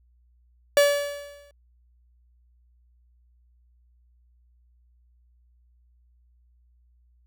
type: tone with exponential decay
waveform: 45% pulse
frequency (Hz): 574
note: D5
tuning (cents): -40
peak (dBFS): -13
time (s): 0.77-1.51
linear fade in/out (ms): 1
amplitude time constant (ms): 160
effects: added 60 Hz sine -58 dBFS peak until 7.26 s